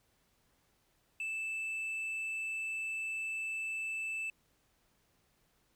triangle tone with tanh clipping, 2637 Hz, E7, in tune, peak -36 dBFS, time 1.2-4.3 s, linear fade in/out 2 ms, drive 8 dB, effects pink hiss -73 dBFS RMS until 5.75 s

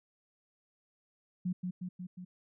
sine tone with echo, 181 Hz, F#3, 38 cents flat, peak -30 dBFS, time 1.45-1.53 s, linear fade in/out 10 ms, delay 180 ms, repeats 4, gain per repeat -3 dB, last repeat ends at 2.25 s, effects none

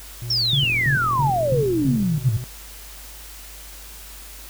triangle tone with pitch glide, 119.5 to 123.79 Hz, A#2 to B2, +43 to +4 cents, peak -26 dBFS, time 0.22-2.44 s, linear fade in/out 0 ms, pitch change +61 cents, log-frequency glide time 0.9-1.9 s
sine exponential sweep, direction down, 5588 to 101.4 Hz, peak -18 dBFS, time 0.3-2.37 s, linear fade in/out 5 ms
sine tone bursts, 138.59 Hz, C#3, in tune, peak -19 dBFS, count 6, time 0.53-2.29 s, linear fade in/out 2 ms, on 110 ms, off 220 ms
click train, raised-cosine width 3 ms, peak -23 dBFS, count 62, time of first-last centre 0.63-2.026 s, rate 43.7 Hz
effects added 50 Hz sine -41 dBFS peak until 4.49 s + white hiss -41 dBFS RMS until 4.49 s

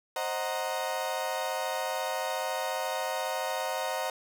35% pulse chord, C half-diminished seventh, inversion none, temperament equal with one note detuned, 528.1 / 622.3 / 740 / 932.3 Hz, C5 / Eb5 / Gb5 / Bb5, +16 / 0 / 0 / 0 cents, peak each -34 dBFS, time 0.16-4.1 s, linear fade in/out 2 ms, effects none

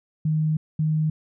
sine tone bursts at uneven times, 155.56 Hz, D#3, in tune, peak -19 dBFS, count 2, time 0.25-0.57 / 0.79-1.1 s, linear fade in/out 5 ms, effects none

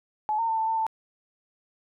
sine tone with pitch steps, 855 / 914 / 894 / 886 / 897 / 886 Hz, A5 / A#5 / A5 / A5 / A5 / A5, -50 / -34 / +27 / +12 / +33 / +12 cents, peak -23 dBFS, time 0.29-0.866 s, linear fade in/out 0 ms, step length 96 ms, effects none

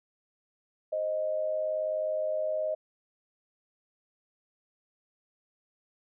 sine tone pair together, 523.3 / 622.3 Hz, C5 / D#5, 0 / 0 cents, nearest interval minor third, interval 300 cents, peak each -36 / -28 dBFS, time 0.92-2.75 s, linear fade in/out 10 ms, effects none

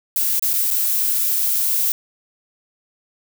violet noise with dropouts, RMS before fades -19 dBFS, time 0.16-1.92 s, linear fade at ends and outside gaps 1 ms, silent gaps 0.395-0.424 / 0.533-0.537 / 0.704-0.71 s, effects none

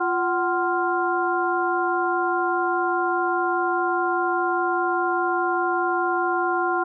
harmonic tone with a mistuned harmonic, 349 Hz, F4, 1 cent flat, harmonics 1 / 2 / 3 / 4, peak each -25 / -25 / -26 / -26 dBFS, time 0-6.84 s, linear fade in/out 10 ms, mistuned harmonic 2, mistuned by +120 cents, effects none

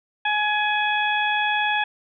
harmonic tone, 841 Hz, G#5, 22 cents sharp, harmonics 1 / 2 / 3 / 4, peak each -23 / -24 / -26 / -29 dBFS, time 0.25-1.84 s, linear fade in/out 5 ms, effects none

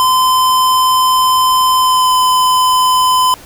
square tone with pitch glide, 1026 to 1016 Hz, C6 to B5, -34 to +49 cents, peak -9 dBFS, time 0-3.34 s, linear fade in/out 0 ms, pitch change -17 cents, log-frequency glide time 1.78-2.13 s, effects pink hiss -37 dBFS RMS until 3.45 s

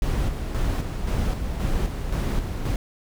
brown noise with tremolo, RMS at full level -23 dBFS, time 0.02-2.76 s, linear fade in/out 2 ms, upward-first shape square, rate 1.9 Hz, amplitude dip 45%, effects none

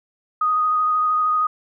sine tone with vibrato, 1244.5 Hz, D#6, in tune, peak -16 dBFS, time 0.41-1.47 s, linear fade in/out 5 ms, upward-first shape square, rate 13 Hz, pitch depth 11 cents each way, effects none

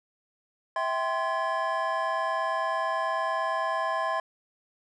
triangle tone cluster, 653 / 782 / 1042 / 1697 Hz, E5 / G5 / C6 / G#6, -17 / -4 / -7 / +37 cents, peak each -29 / -32 / -27 / -33 dBFS, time 0.76-4.2 s, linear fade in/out 2 ms, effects resampled to 22050 Hz

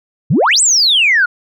sine exponential two-way sweep, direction up then down, 116.54 to 8360 to 1389 Hz, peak -7 dBFS, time 0.3-1.26 s, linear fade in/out 10 ms, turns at 0.61 s, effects tanh soft clip ceiling -3 dBFS

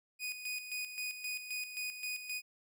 sawtooth tone with tremolo, 2482 Hz, D#7, 5 cents flat, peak -33 dBFS, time 0.19-2.42 s, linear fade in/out 50 ms, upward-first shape square, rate 3.8 Hz, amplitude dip 60%, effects none

